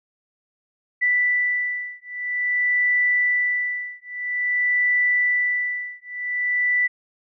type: beating tone pair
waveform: sine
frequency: 1975.5 / 1976 Hz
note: B6 / B6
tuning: 0 / 0 cents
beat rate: 0.5 Hz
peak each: -22 dBFS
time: 1.01-6.88 s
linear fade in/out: 20 ms
effects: none